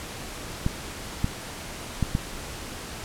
clicks, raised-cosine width 5 ms, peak -10 dBFS, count 4, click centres 0.664 / 1.244 / 2.027 / 2.151 s, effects pink hiss -37 dBFS RMS until 3.04 s + low-pass 11000 Hz 12 dB/octave

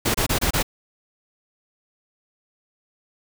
pink noise bursts, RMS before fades -21 dBFS, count 5, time 0.05-0.629 s, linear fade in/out 10 ms, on 95 ms, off 26 ms, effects none

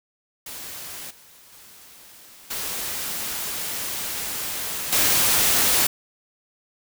white noise with level steps, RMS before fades -36 / -50 / -47 / -29 / -19 dBFS, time 0.46-5.87 s, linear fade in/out 5 ms, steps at 1.1 / 1.52 / 2.5 / 4.92 s, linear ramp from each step 10 ms, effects none

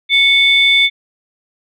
sine tone pair together, 2217 / 3529 Hz, C#7 / A7, 0 / +4 cents, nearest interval minor sixth, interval 804 cents, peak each -10 dBFS, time 0.09-0.9 s, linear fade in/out 50 ms, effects tanh soft clip ceiling 0 dBFS

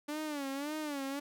sawtooth tone with vibrato, 289.6 Hz, D4, 24 cents flat, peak -32 dBFS, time 0.08-1.2 s, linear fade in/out 10 ms, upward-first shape sine, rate 1.8 Hz, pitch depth 120 cents each way, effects none

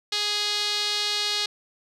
sawtooth tone with band-pass filter, 415.3 Hz, G#4, in tune, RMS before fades -26 dBFS, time 0.12-1.46 s, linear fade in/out 5 ms, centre 4100 Hz, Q 3.3, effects resampled to 32000 Hz

